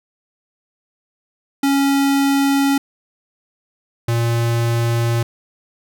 square tone pair in turn, 277.2 / 117.02 Hz, C#4 / A#2, 0 / +7 cents, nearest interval octave + minor third, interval 1493 cents, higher first, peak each -14 / -16 dBFS, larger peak first, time 1.63-2.78 / 4.08-5.23 s, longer neither, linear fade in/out 5 ms, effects none

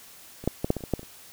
clicks, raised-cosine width 2 ms, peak -25 / -9 / -12 / -7 / -17 / -30 / -21 / -10 / -25 / -30 dBFS, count 10, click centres 0.44 / 0.476 / 0.645 / 0.704 / 0.767 / 0.807 / 0.838 / 0.937 / 0.994 / 1.031 s, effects white hiss -49 dBFS RMS until 1.32 s

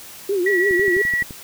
sine tone with vibrato, 377.6 Hz, F#4, 35 cents sharp, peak -17 dBFS, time 0.29-1.02 s, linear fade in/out 5 ms, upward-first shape triangle, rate 5.9 Hz, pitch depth 170 cents each way
sine tone with tremolo, 1935 Hz, B6, 36 cents flat, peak -16 dBFS, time 0.46-1.23 s, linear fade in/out 5 ms, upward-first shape sine, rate 15 Hz, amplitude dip 25%
click train, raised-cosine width 3 ms, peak -21 dBFS, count 8, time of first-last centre 0.71-1.308 s, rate 11.7 Hz
effects white hiss -39 dBFS RMS until 1.43 s

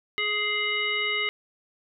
harmonic tone, 418.4 Hz, G#4, 13 cents sharp, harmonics 1 / 3 / 5 / 7 / 9, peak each -35 / -35 / -26 / -30 / -36 dBFS, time 0.18-1.29 s, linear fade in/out 0 ms, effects none

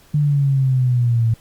sine exponential sweep, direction down, 150 to 112.2 Hz, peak -13 dBFS, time 0.14-1.34 s, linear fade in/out 5 ms, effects pink hiss -51 dBFS RMS until 1.4 s + Opus 48 kbps

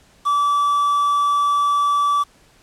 triangle tone with quantisation, 1155 Hz, D6, 29 cents flat, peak -13 dBFS, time 0.25-2.24 s, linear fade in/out 20 ms, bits 6, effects pink hiss -53 dBFS RMS until 2.62 s + low-pass 10000 Hz 12 dB/octave

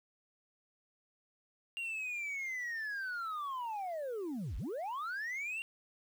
sine linear two-way sweep, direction down then up, 2794 to 37.97 to 2794 Hz, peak -34 dBFS, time 1.77-5.62 s, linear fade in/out 0 ms, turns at 4.57 s, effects tanh soft clip ceiling -35 dBFS + 10-bit

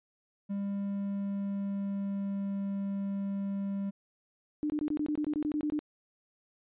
triangle tone with pitch glide, 199.6 to 197.88 Hz, G3 to G3, +32 to +17 cents, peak -29 dBFS, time 0.49-3.91 s, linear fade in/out 20 ms, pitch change -15 cents, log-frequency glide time 0.79-2.62 s
sine tone bursts, 300 Hz, D4, 37 cents sharp, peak -28 dBFS, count 13, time 4.63-5.791 s, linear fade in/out 0 ms, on 69 ms, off 22 ms
effects resampled to 8000 Hz

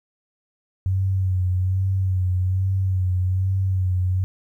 sine tone with vibrato, 93.5 Hz, F#2, 19 cents sharp, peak -18 dBFS, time 0.86-4.24 s, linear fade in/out 0 ms, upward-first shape sine, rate 1.2 Hz, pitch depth 42 cents each way, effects 10-bit

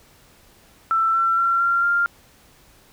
sine tone with pitch steps, 1333 / 1348.5 / 1364.2 / 1380 / 1396 Hz, E6 / E6 / F6 / F6 / F6, +19 / +39 / -41 / -21 / -1 cents, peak -16 dBFS, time 0.91-2.06 s, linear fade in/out 0 ms, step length 230 ms, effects pink hiss -53 dBFS RMS until 2.92 s

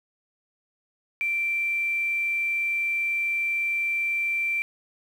sine tone with quantisation, 2349 Hz, D7, in tune, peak -23 dBFS, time 1.21-4.62 s, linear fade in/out 0 ms, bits 8, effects none

